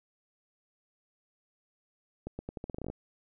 accelerating click train, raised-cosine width 2 ms, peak -24 dBFS, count 13, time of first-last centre 2.27-2.9 s, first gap 120 ms, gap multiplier 0.83, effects none

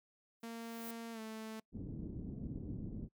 violet noise with exponential growth, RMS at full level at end -46 dBFS, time 0.4-0.91 s, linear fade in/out 5 ms, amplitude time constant 110 ms
sawtooth tone with pitch glide, 230 to 220 Hz, A#3 to A3, -23 to 0 cents, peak -40 dBFS, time 0.43-1.6 s, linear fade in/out 5 ms, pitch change -77 cents, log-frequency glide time 1.12-1.2 s
white low-pass noise, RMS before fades -44 dBFS, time 1.72-3.09 s, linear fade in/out 50 ms, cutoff 280 Hz, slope 24 dB/octave
effects noise-tail reverb RT60 0.1 s tail -25 dB re dry

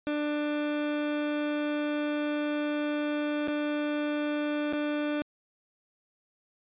30% pulse tone with dropouts, 296.5 Hz, D4, 17 cents sharp, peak -25 dBFS, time 0.07-5.22 s, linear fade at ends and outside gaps 0 ms, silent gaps 3.475-3.483 / 4.726-4.734 s, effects resampled to 8000 Hz

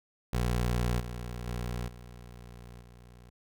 20% pulse tone with level steps, 60.2 Hz, B1, 44 cents flat, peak -22 / -32 / -28 / -41 / -46 dBFS, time 0.33-3.3 s, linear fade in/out 5 ms, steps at 0.99 / 1.46 / 1.87 / 2.8 s, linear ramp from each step 20 ms, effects none

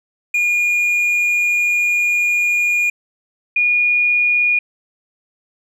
triangle / sine tone pair in turn, 2431 / 2441 Hz, D#7 / D#7, -41 / -34 cents, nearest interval unison, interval 7 cents, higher second, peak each -12 dBFS, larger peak neither, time 0.34-2.9 / 3.56-4.59 s, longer first, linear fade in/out 5 ms, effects none

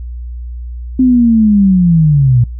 sine linear sweep, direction down, 260.9 to 116.54 Hz, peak -5 dBFS, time 0.99-2.44 s, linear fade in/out 5 ms, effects noise-tail reverb RT60 0.2 s tail -26 dB re dry + added 60 Hz sine -21 dBFS peak until 2.59 s

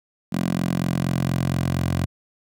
10% pulse tone with high-pass filter sweep, 44.23 Hz, F1, 23 cents sharp, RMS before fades -23 dBFS, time 0.32-2.06 s, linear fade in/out 10 ms, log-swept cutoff 190 to 98 Hz, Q 2.3, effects none

